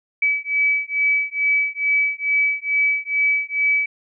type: beating tone pair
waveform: sine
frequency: 2289 / 2291.3 Hz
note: D7 / D7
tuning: -45 / -43 cents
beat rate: 2.3 Hz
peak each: -20 dBFS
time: 0.22-3.86 s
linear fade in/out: 5 ms
effects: none